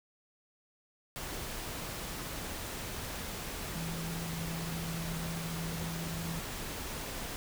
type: tone in noise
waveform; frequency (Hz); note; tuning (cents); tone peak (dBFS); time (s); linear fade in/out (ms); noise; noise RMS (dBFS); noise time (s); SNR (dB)
sine; 165.5; E3; +7; -37; 3.75-6.39; 0; pink; -40; 1.16-7.36; 0
effects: none